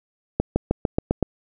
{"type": "accelerating click train", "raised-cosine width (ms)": 2, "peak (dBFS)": -5, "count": 7, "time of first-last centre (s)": [0.4, 1.227], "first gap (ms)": 160, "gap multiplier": 0.94, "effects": []}